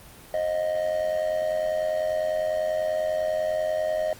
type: tone with amplitude modulation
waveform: triangle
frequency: 623 Hz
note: D#5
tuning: 2 cents sharp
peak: -18 dBFS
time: 0.34-4.13 s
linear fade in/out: 2 ms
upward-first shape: sine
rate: 90.1 Hz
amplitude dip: 70%
effects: pink hiss -47 dBFS RMS until 4.19 s + Opus 24 kbps